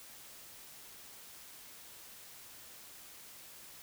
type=silence; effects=white hiss -53 dBFS RMS until 3.82 s